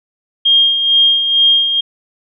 sine tone with tremolo, 3225 Hz, G7, 48 cents sharp, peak -6 dBFS, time 0.45-1.81 s, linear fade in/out 10 ms, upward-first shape sine, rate 2.2 Hz, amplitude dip 55%, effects none

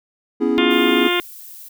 triangle chord, C# minor seventh, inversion third, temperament equal, 246.9 / 277.2 / 329.6 / 415.3 Hz, B3 / C#4 / E4 / G#4, 0 / 0 / 0 / 0 cents, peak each -19 dBFS, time 0.4-1.09 s, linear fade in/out 20 ms
harmonic tone, 353.1 Hz, F4, 19 cents sharp, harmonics 1 / 2 / 3 / 4 / 5 / 6 / 7 / 8 / 9 / 10, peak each -20 / -29 / -26 / -26 / -31 / -24 / -28 / -26 / -28 / -26 dBFS, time 0.58-1.2 s, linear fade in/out 0 ms
violet noise, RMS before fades -38 dBFS, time 0.7-1.69 s, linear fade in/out 10 ms
effects none

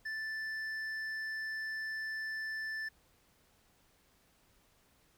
triangle tone with hard clipping, 1760 Hz, A6, in tune, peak -38 dBFS, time 0.05-2.89 s, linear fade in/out 10 ms, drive 9 dB, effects pink hiss -69 dBFS RMS until 5.17 s

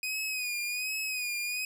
sawtooth tone with vibrato, 2489 Hz, D#7, in tune, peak -28 dBFS, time 0.03-1.65 s, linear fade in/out 2 ms, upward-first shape sine, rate 1.3 Hz, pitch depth 59 cents each way, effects none

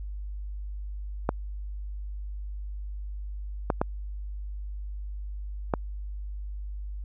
clicks, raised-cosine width 1 ms, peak -9 dBFS, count 4, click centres 1.291 / 3.702 / 3.815 / 5.738 s, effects added 50 Hz sine -33 dBFS peak until 7.04 s

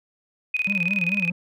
sine tone with tremolo, 2500 Hz, D#7, 8 cents sharp, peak -19 dBFS, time 0.54-1.3 s, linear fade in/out 5 ms, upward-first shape square, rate 19 Hz, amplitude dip 80%
triangle tone with vibrato, 186.2 Hz, F#3, 11 cents sharp, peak -24 dBFS, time 0.67-1.32 s, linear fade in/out 5 ms, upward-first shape sine, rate 4.6 Hz, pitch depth 160 cents each way
effects none

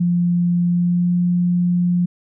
sine tone with pitch glide, 174.61 to 176.54 Hz, F3 to F3, 0 to +19 cents, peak -14 dBFS, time 0-2.06 s, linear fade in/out 10 ms, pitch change +19 cents, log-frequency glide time 0.68-1.15 s, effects none

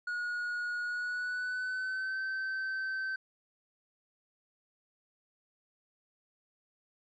triangle tone with pitch glide, 1449 to 1544.1 Hz, F#6 to G6, -37 to -27 cents, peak -31 dBFS, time 0.07-3.16 s, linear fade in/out 5 ms, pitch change +110 cents, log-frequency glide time 0.84-2.2 s, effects resampled to 16000 Hz

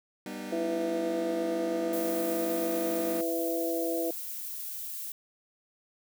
sawtooth chord, G augmented, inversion none, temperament just, 196 / 245 / 306.2 Hz, G3 / B3 / D#4, 0 / -14 / -28 cents, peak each -37 dBFS, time 0.26-3.21 s, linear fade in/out 2 ms
harmonic tone, 166.3 Hz, E3, 16 cents sharp, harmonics 2 / 3 / 4, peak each -31 / -33 / -34 dBFS, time 0.52-4.11 s, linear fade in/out 5 ms
violet noise, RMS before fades -38 dBFS, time 1.93-5.12 s, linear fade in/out 2 ms
effects none

